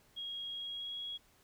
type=tone with pitch glide; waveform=sine; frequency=3284 to 3320 Hz; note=G#7 to G#7; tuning=-20 to -1 cents; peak=-39 dBFS; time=0.16-1.18 s; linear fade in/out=20 ms; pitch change=+19 cents; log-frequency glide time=0.52-1 s; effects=pink hiss -67 dBFS RMS until 1.43 s